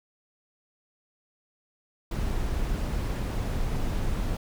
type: noise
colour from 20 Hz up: brown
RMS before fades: -28 dBFS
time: 2.11-4.37 s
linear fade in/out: 5 ms
effects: none